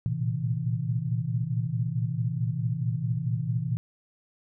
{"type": "tone cluster", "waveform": "sine", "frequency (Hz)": [114.1, 118.7, 131.8, 162.9], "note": ["A#2", "A#2", "C3", "E3"], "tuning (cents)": [-37, 32, 13, -20], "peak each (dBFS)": -31, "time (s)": [0.06, 3.77], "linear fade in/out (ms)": 0, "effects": []}